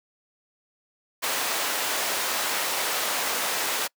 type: high-pass noise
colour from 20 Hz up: pink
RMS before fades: -27 dBFS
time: 1.22-3.88 s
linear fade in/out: 20 ms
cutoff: 610 Hz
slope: 12 dB/octave
effects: noise-tail reverb RT60 0.1 s tail -26 dB re dry